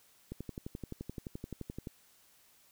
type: click train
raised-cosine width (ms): 3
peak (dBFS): -27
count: 19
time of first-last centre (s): 0.32-1.872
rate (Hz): 11.6
effects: white hiss -65 dBFS RMS until 2.71 s